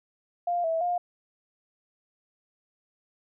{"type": "tone with pitch steps", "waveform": "sine", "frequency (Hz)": [700, 653, 708], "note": ["F5", "E5", "F5"], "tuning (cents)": [4, -17, 23], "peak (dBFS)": -24, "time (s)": [0.47, 0.98], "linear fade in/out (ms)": 5, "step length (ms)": 170, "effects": []}